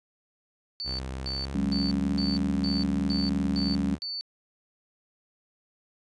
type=tone bursts; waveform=sine; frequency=4500 Hz; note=C#8; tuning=25 cents sharp; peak=-31 dBFS; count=8; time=0.8-4.21 s; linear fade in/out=0 ms; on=190 ms; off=270 ms
type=tone with pitch glide; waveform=sawtooth; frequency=65.41 to 74.27 Hz; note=C2 to D2; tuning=0 to +20 cents; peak=-29 dBFS; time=0.84-3.99 s; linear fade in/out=50 ms; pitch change=+220 cents; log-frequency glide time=1.15-2.25 s
type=chord; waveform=sine; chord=F# suspended second; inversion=none; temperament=just; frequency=185 / 208.1 / 277.5 Hz; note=F#3 / G#3 / C#4; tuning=0 / +4 / +2 cents; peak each=-29 dBFS; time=1.55-3.95 s; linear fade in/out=2 ms
effects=resampled to 22050 Hz